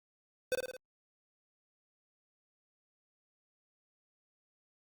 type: tone with echo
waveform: square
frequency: 510 Hz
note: C5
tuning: 44 cents flat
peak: -29 dBFS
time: 0.52-0.55 s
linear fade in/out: 0 ms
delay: 54 ms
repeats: 4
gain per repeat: -4 dB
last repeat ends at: 0.766 s
effects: Opus 48 kbps